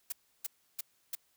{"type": "noise bursts", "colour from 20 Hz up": "blue", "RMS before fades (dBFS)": -36, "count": 4, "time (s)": [0.1, 1.152], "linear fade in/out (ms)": 5, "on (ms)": 23, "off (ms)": 320, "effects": ["white hiss -72 dBFS RMS until 1.36 s"]}